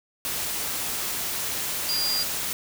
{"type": "tone in noise", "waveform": "sine", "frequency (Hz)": 4800, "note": "D8", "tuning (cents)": 37, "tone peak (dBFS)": -24, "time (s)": [1.89, 2.23], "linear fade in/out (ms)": 0, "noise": "white", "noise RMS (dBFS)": -29, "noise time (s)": [0.25, 2.53], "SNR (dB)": 2, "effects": []}